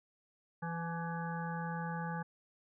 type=harmonic tone with a mistuned harmonic; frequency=167 Hz; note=E3; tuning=23 cents sharp; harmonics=1 / 3 / 5 / 7 / 9 / 10; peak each=-38 / -48 / -42 / -48 / -48 / -48 dBFS; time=0.62-2.23 s; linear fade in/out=10 ms; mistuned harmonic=5; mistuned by=+29 cents; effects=none